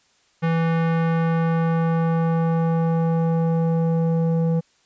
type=tone with low-pass filter sweep; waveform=square; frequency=164.81 Hz; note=E3; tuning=in tune; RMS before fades=-20 dBFS; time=0.42-4.61 s; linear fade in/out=20 ms; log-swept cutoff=2100 to 490 Hz; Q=1.1; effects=white hiss -61 dBFS RMS until 4.85 s + resampled to 16000 Hz